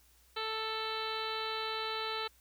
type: harmonic tone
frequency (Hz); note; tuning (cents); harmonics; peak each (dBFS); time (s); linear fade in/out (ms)
440.9; A4; +4; 1 / 2 / 3 / 4 / 5 / 6 / 7 / 8 / 9 / 10; -41 / -42 / -40 / -46 / -47 / -46 / -45 / -49 / -41 / -51; 0.36-2.28; 10
effects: added 60 Hz sine -66 dBFS peak until 2.4 s + white hiss -66 dBFS RMS until 2.4 s